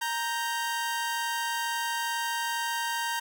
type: tone pair together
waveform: sawtooth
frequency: 932.3 / 1567.9 Hz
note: A#5 / G6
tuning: 0 / 0 cents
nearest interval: major sixth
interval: 900 cents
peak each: -26 / -30 dBFS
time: 0.01-3.2 s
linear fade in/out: 10 ms
effects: none